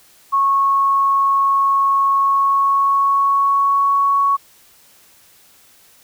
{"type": "tone with pitch glide", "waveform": "sine", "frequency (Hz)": [1100, 1114.1], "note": ["C#6", "C#6"], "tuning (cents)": [-14, 8], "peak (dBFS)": -12, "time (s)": [0.32, 4.37], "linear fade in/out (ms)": 20, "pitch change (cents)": 22, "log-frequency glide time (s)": [2.15, 3.95], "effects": ["white hiss -50 dBFS RMS until 6.03 s"]}